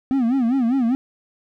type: tone with vibrato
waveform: triangle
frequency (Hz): 250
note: B3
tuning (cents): +21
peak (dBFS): -14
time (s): 0.11-0.95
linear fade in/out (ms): 0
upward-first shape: sine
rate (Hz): 5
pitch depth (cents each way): 170
effects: none